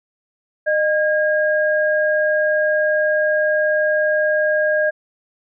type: tone pair together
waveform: sine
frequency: 612 / 1628.7 Hz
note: D#5 / G#6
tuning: -29 / -34 cents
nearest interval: octave + perfect fourth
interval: 1695 cents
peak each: -16 / -19 dBFS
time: 0.66-4.91 s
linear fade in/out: 20 ms
effects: none